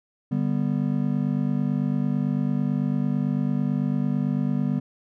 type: chord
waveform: triangle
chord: G major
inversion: second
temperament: just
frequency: 147 / 196 / 245 Hz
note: D3 / G3 / B3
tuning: +2 / 0 / -14 cents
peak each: -24 dBFS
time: 0.31-4.8 s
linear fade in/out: 10 ms
effects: none